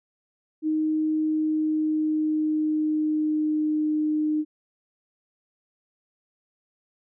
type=tone with pitch glide; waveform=sine; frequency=311.1 to 305.8 Hz; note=D#4 to D#4; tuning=0 to -30 cents; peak=-21 dBFS; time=0.62-4.45 s; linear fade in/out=50 ms; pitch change=-30 cents; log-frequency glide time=1.18-3.9 s; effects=none